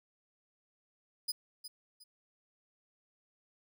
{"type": "tone with echo", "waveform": "sawtooth", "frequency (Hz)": 4978, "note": "D#8", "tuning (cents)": 0, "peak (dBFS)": -29, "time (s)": [1.28, 1.32], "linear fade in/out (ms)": 10, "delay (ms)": 360, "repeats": 2, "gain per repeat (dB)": -11, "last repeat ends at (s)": 2.04, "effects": []}